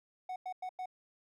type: tone bursts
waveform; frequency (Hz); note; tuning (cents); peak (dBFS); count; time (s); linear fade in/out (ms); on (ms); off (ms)
triangle; 740; F#5; 0; -35; 4; 0.29-0.858; 5; 70; 96
effects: none